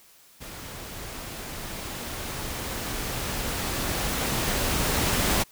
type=noise with level ramp; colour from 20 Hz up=pink; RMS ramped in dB=-40 to -23 dBFS; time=0.4-5.44 s; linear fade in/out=20 ms; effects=white hiss -55 dBFS RMS until 5.51 s